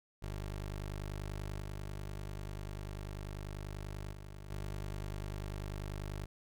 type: tone with level steps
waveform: 20% pulse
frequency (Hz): 50.2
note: G1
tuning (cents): +42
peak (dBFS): -34 / -36 / -42 / -34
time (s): 0.22-6.26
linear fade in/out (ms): 10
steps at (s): 1.6 / 4.12 / 4.5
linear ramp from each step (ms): 10
effects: none